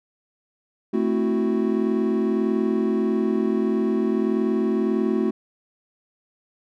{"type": "chord", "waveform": "triangle", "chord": "F# half-diminished seventh", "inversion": "first", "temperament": "equal", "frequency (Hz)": [220, 261.6, 329.6, 370], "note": ["A3", "C4", "E4", "F#4"], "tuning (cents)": [0, 0, 0, 0], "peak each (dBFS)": [-21, -25, -25, -22], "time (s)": [0.93, 5.31], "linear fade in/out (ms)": 10, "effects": []}